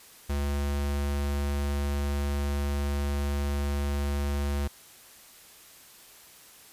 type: tone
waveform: square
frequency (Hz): 71.3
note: C#2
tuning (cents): +49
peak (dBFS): -27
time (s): 0.29-4.68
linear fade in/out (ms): 10
effects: white hiss -52 dBFS RMS until 6.72 s + resampled to 32000 Hz